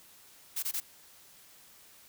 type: noise bursts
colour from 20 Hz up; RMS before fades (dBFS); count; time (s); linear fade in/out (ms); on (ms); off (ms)
blue; -33; 3; 0.56-0.803; 10; 67; 21
effects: white hiss -57 dBFS RMS until 2.08 s